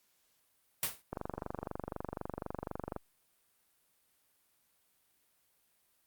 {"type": "noise with exponential decay", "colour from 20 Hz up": "white", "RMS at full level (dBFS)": -28, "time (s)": [0.83, 1.02], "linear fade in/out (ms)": 2, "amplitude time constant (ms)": 40}
{"type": "click train", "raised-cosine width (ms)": 1, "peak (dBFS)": -23, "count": 45, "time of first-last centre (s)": [1.13, 2.963], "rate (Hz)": 24}
{"effects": ["white hiss -73 dBFS RMS until 6.06 s", "Opus 48 kbps"]}